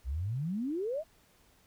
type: exponential sweep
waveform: sine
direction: up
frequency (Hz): 58.27 to 674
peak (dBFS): -31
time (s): 0.04-1.04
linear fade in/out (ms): 50
effects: pink hiss -65 dBFS RMS until 1.66 s